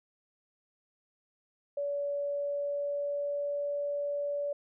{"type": "tone with pitch glide", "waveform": "sine", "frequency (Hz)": [571, 575.3], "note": ["D5", "D5"], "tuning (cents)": [-49, -36], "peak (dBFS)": -30, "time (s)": [1.77, 4.53], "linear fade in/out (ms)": 5, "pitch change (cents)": 13, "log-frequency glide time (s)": [2.08, 3.67], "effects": []}